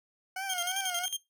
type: tone with vibrato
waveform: 20% pulse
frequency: 740 Hz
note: F#5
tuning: in tune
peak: -29 dBFS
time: 0.36-1.06 s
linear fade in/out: 5 ms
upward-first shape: triangle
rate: 2.9 Hz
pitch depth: 120 cents each way
type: tone with tremolo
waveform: 20% pulse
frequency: 3195 Hz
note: G7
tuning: 32 cents sharp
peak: -24 dBFS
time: 0.49-1.17 s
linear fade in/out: 10 ms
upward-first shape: square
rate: 11 Hz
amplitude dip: 75%
effects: noise-tail reverb RT60 0.2 s tail -20 dB re dry